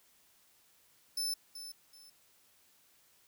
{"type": "tone with echo", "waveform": "sawtooth", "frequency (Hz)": 5274, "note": "E8", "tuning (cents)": 0, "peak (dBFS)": -30, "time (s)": [1.17, 1.34], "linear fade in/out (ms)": 5, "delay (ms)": 380, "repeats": 2, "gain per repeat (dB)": -11, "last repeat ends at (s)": 2.1, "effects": ["white hiss -67 dBFS RMS until 3.27 s"]}